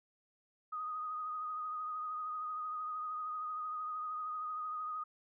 sine tone with vibrato, 1244.5 Hz, D#6, in tune, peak -37 dBFS, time 0.72-5.04 s, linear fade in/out 10 ms, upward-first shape sine, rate 13 Hz, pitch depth 30 cents each way, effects none

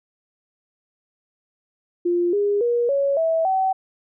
sine tone with pitch steps, 349.2 / 408.1 / 477 / 557.5 / 651.6 / 761.6 Hz, F4 / G#4 / A#4 / C#5 / E5 / F#5, 0 / -30 / +40 / +10 / -20 / +50 cents, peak -17 dBFS, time 2.05-3.73 s, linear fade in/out 10 ms, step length 280 ms, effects none

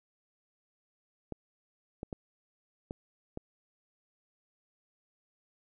clicks, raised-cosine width 2 ms, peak -24 dBFS, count 5, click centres 1.323 / 2.031 / 2.128 / 2.909 / 3.374 s, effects none

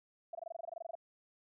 sine tone bursts, 671 Hz, E5, 31 cents sharp, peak -39 dBFS, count 15, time 0.33-0.953 s, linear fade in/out 5 ms, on 21 ms, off 22 ms, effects none

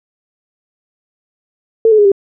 sine tone with pitch steps, 449.2 / 430.4 / 412.4 / 395.1 Hz, A4 / A4 / G#4 / G4, +36 / -38 / -12 / +14 cents, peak -5 dBFS, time 1.85-2.118 s, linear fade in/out 2 ms, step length 67 ms, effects none

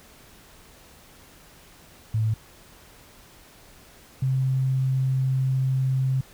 sine tone pair in turn, 110 / 131.78 Hz, A2 / C3, 0 / +13 cents, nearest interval minor third, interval 313 cents, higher second, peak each -20 dBFS, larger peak neither, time 2.14-2.34 / 4.22-6.21 s, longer second, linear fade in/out 5 ms, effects pink hiss -51 dBFS RMS until 6.33 s

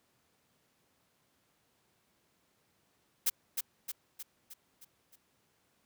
blue noise with echo, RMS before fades -28 dBFS, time 3.26-3.3 s, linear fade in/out 10 ms, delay 310 ms, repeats 6, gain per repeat -5 dB, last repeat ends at 5.16 s, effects pink hiss -73 dBFS RMS until 5.85 s + high-pass 100 Hz 12 dB/octave

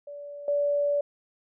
sine tone with level steps, 577 Hz, D5, 31 cents flat, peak -37 / -22 dBFS, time 0.07-1.01 s, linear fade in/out 5 ms, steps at 0.48 s, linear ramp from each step 2 ms, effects none

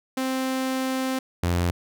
sawtooth tone pair in turn, 261.6 / 87.3 Hz, C4 / F2, 0 / 0 cents, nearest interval octave + perfect fifth, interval 1900 cents, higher first, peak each -20 / -17 dBFS, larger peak second, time 0.17-1.19 / 1.43-1.71 s, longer first, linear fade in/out 5 ms, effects none

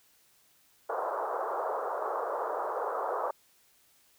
pink band-pass noise, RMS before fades -33 dBFS, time 0.89-3.31 s, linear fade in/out 5 ms, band 430 to 1300 Hz, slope 48 dB/octave, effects white hiss -65 dBFS RMS until 4.18 s

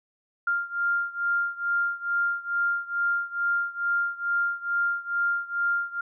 sine beating tone pair, 1396.9 / 1399.2 Hz, F6 / F6, 0 / +3 cents, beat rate 2.3 Hz, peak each -26 / -28 dBFS, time 0.47-6.01 s, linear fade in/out 5 ms, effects none

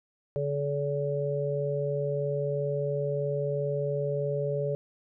harmonic tone, 143 Hz, D3, 46 cents flat, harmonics 1 / 3 / 4, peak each -31 / -31 / -31 dBFS, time 0.36-4.75 s, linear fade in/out 0 ms, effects none

